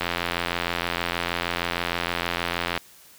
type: click train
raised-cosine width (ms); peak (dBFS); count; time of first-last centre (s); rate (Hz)
0.3; -8; 240; 0.01-2.776; 86.4
effects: white hiss -51 dBFS RMS until 3.18 s